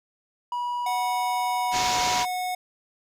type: tone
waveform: triangle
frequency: 971 Hz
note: B5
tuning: 30 cents flat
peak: -24 dBFS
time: 0.52-2.25 s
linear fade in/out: 2 ms
type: tone with pitch glide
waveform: square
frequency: 740 to 731.5 Hz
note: F#5 to F#5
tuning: 0 to -20 cents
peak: -27 dBFS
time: 0.86-2.55 s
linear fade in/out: 5 ms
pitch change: -20 cents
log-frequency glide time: 1.61-1.95 s
type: low-pass noise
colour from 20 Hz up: white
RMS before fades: -28 dBFS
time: 1.71-2.26 s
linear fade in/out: 50 ms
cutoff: 7100 Hz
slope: 96 dB/octave
effects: none